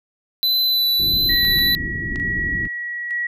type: tone with vibrato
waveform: square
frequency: 3998 Hz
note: B7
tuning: 20 cents sharp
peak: -16 dBFS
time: 0.43-1.75 s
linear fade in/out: 0 ms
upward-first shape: sine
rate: 1.5 Hz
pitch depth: 14 cents each way
type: low-pass noise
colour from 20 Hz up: pink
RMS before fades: -28 dBFS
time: 0.99-2.68 s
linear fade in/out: 10 ms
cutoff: 370 Hz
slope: 48 dB/octave
type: tone with tremolo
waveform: sine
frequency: 1921 Hz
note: B6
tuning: 48 cents flat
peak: -20 dBFS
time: 1.29-3.27 s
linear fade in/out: 5 ms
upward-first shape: square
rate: 1.1 Hz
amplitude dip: 40%
type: clicks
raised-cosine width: 0.2 ms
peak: -18 dBFS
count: 3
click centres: 1.45 / 1.59 / 2.159 s
effects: none